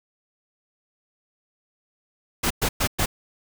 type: noise bursts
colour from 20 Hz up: pink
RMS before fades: -22 dBFS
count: 4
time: 2.43-3.06 s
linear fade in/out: 10 ms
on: 75 ms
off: 110 ms
effects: none